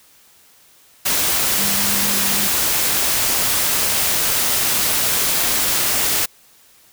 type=tone in noise; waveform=sine; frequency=200 Hz; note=G3; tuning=35 cents sharp; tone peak=-28 dBFS; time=1.58-2.48 s; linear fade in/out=10 ms; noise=white; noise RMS=-18 dBFS; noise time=1.05-6.26 s; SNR=-13 dB; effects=white hiss -51 dBFS RMS until 6.92 s